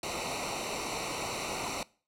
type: noise with comb filter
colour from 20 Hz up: pink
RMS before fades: -35 dBFS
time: 0.03-1.83 s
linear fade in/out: 2 ms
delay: 0.6 ms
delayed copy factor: -0.85
effects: noise-tail reverb RT60 0.4 s tail -22 dB re dry + low-pass 9000 Hz 12 dB/octave